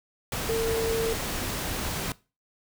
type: tone in noise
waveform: sine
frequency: 452.4 Hz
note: A4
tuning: 48 cents sharp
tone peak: -24 dBFS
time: 0.49-1.13 s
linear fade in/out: 2 ms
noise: pink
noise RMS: -31 dBFS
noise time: 0.32-2.12 s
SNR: +4 dB
effects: noise-tail reverb RT60 0.3 s tail -20 dB re dry